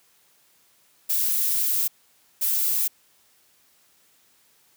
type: noise bursts at uneven times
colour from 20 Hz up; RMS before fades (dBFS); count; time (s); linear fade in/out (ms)
violet; -23; 2; 1.09-1.88 / 2.41-2.88; 10
effects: white hiss -61 dBFS RMS until 4.76 s + high-pass 80 Hz 12 dB/octave